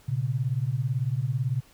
sine beating tone pair, 118.5 / 136.5 Hz, A#2 / C#3, +29 / -26 cents, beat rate 18 Hz, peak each -27 dBFS, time 0.08-1.61 s, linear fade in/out 10 ms, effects pink hiss -57 dBFS RMS until 1.73 s

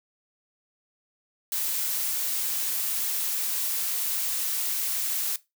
blue noise, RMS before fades -28 dBFS, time 1.52-5.36 s, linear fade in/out 2 ms, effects noise-tail reverb RT60 0.2 s tail -18 dB re dry

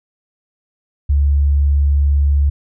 sine tone, 71.2 Hz, C#2, 47 cents sharp, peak -10 dBFS, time 1.09-2.5 s, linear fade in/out 10 ms, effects none

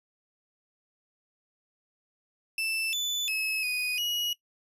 35% pulse tone with pitch steps, 2651 / 3492 / 2581 / 2484 / 2904 Hz, E7 / A7 / E7 / D#7 / F#7, +9 / -14 / -37 / -3 / -33 cents, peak -26 dBFS, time 2.58-4.33 s, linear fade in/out 2 ms, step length 350 ms, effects noise-tail reverb RT60 0.1 s tail -19 dB re dry + resampled to 32000 Hz

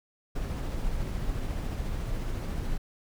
brown noise with tremolo, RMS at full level -30 dBFS, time 0.35-2.78 s, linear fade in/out 10 ms, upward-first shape triangle, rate 14 Hz, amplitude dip 25%, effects none

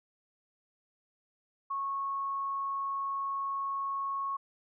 sine tone, 1100 Hz, C#6, 14 cents flat, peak -31 dBFS, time 1.7-4.37 s, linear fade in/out 10 ms, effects none

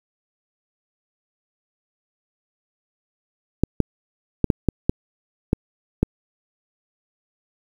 clicks, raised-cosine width 3 ms, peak -3 dBFS, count 8, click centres 3.636 / 3.803 / 4.443 / 4.502 / 4.687 / 4.895 / 5.531 / 6.03 s, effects 7-bit

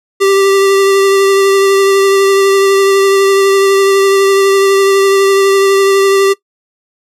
square tone with vibrato, 392 Hz, G4, in tune, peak -7 dBFS, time 0.2-6.34 s, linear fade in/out 20 ms, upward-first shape triangle, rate 12 Hz, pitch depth 18 cents each way, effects noise-tail reverb RT60 0.1 s tail -19 dB re dry + low-pass 12000 Hz 12 dB/octave

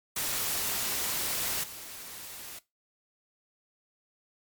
white noise with level steps, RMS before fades -31 / -43 dBFS, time 0.16-2.59 s, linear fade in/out 5 ms, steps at 1.63 s, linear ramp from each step 10 ms, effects noise-tail reverb RT60 0.2 s tail -18 dB re dry + MP3 96 kbps

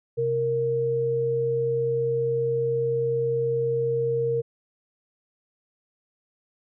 sine tone pair together, 130.2 / 464.8 Hz, C3 / A#4, -8 / -5 cents, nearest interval octave + minor seventh, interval 2203 cents, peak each -30 / -22 dBFS, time 0.17-4.42 s, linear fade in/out 20 ms, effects none

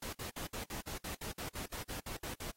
pink noise bursts, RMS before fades -43 dBFS, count 15, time 0.02-2.51 s, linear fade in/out 5 ms, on 110 ms, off 60 ms, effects white hiss -75 dBFS RMS until 2.56 s + AAC 48 kbps

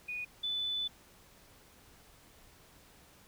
sine tone pair in turn, 2468 / 3493 Hz, D#7 / A7, -15 / -13 cents, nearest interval tritone, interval 602 cents, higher second, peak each -36 / -32 dBFS, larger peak second, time 0.08-0.25 / 0.43-0.88 s, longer second, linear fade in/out 10 ms, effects pink hiss -60 dBFS RMS until 3.27 s

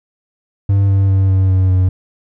triangle tone with pitch steps, 98.9 / 97.59 / 96.31 / 95.04 / 93.78 / 92.54 Hz, G2 / G2 / G2 / F#2 / F#2 / F#2, +16 / -7 / -30 / +47 / +24 / +1 cents, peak -7 dBFS, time 0.69-1.89 s, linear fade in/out 5 ms, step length 200 ms, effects none

